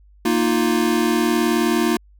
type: chord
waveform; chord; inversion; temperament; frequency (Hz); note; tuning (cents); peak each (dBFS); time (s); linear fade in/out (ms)
square; Bb suspended fourth; none; equal with one note detuned; 233.1 / 311.1 / 350.6; Bb3 / Eb4 / F4; 0 / 0 / +7; -21 / -22 / -21; 0.25-1.97; 5
effects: added 50 Hz sine -47 dBFS peak until 2.19 s